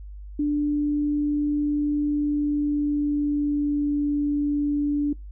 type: tone with pitch glide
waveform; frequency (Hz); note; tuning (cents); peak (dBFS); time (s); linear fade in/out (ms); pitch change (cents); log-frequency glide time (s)
sine; 293.7 to 290.7; D4 to D4; 0 to -18; -20; 0.39-5.13; 5; -18; 2.14-3.92
effects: noise-tail reverb RT60 0.2 s tail -24 dB re dry + added 50 Hz sine -36 dBFS peak until 5.31 s